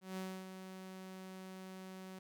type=tone with ADSR envelope; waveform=sawtooth; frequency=187.9 Hz; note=F#3; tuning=27 cents sharp; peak=-36 dBFS; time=0.01-2.19 s; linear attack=160 ms; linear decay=280 ms; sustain=-8 dB; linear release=5 ms; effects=none